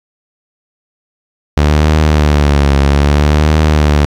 sawtooth tone with vibrato, 73.42 Hz, D2, in tune, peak -3 dBFS, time 1.57-4.05 s, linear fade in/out 0 ms, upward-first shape triangle, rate 0.62 Hz, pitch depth 100 cents each way, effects low-pass 6000 Hz 12 dB/octave + 7-bit

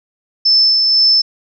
sine tone with tremolo, 5274 Hz, E8, in tune, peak -7 dBFS, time 0.45-1.22 s, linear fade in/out 10 ms, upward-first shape sine, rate 2 Hz, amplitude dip 30%, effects none

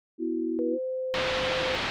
sine chord, B suspended fourth, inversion none, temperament just, 246.9 / 329.3 / 370.4 Hz, B3 / E4 / F#4, 0 / -2 / +2 cents, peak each -33 / -28 / -33 dBFS, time 0.18-0.79 s, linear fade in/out 50 ms
sine tone with pitch glide, 485.2 to 517 Hz, B4 to C5, -31 to -21 cents, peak -28 dBFS, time 0.59-1.75 s, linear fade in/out 0 ms, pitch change +110 cents, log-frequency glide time 0.7-0.76 s
white low-pass noise, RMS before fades -30 dBFS, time 1.14-1.9 s, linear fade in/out 0 ms, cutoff 3600 Hz, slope 24 dB/octave
effects none

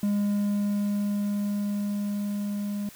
triangle tone with level ramp, 204.4 Hz, G#3, 27 cents flat, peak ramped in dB -20 to -26 dBFS, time 0.03-2.89 s, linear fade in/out 2 ms, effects white hiss -49 dBFS RMS until 2.95 s

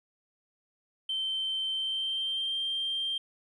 triangle tone with pitch glide, 3107 to 3170 Hz, G7 to G7, -16 to +19 cents, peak -26 dBFS, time 1.09-3.18 s, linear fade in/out 5 ms, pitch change +35 cents, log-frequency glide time 1.72-2.56 s, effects tanh soft clip ceiling -26 dBFS + resampled to 24000 Hz

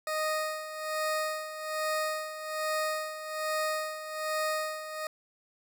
20% pulse tone with tremolo, 621 Hz, D#5, 3 cents flat, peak -23 dBFS, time 0.07-5.07 s, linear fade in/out 2 ms, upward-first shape sine, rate 1.2 Hz, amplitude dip 70%, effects none

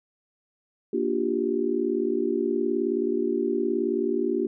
sine chord, G minor seventh, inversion first, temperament just, 235.2 / 294 / 352.8 / 392 Hz, Bb3 / D4 / F4 / G4, +16 / +2 / +18 / 0 cents, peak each -30 / -29 / -27 / -27 dBFS, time 0.93-4.47 s, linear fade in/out 5 ms, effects none

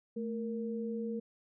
sine tone pair together, 220 / 466.2 Hz, A3 / A#4, 0 / 0 cents, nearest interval octave + minor second, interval 1300 cents, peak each -36 / -38 dBFS, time 0.16-1.2 s, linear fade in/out 10 ms, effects none

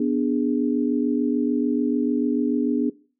sine chord, G# diminished, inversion first, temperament equal, 246.9 / 293.7 / 415.3 Hz, B3 / D4 / G#4, 0 / 0 / 0 cents, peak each -22 / -22 / -28 dBFS, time 0-2.9 s, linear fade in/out 5 ms, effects noise-tail reverb RT60 0.4 s tail -20 dB re dry

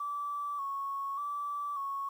sine tone with vibrato, 1131 Hz, C#6, 34 cents sharp, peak -33 dBFS, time 0-2.09 s, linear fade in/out 5 ms, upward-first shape square, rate 0.85 Hz, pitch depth 41 cents each way, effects 10-bit

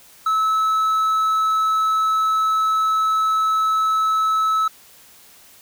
triangle tone, 1300 Hz, E6, 24 cents flat, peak -14 dBFS, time 0.26-4.68 s, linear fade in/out 5 ms, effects white hiss -48 dBFS RMS until 5.61 s

